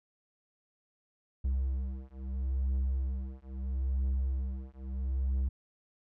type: beating tone pair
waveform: triangle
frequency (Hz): 65.41 / 66.17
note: C2 / C2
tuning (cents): 0 / +20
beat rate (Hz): 0.76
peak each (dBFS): -31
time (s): 1.44-5.49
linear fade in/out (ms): 10
effects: none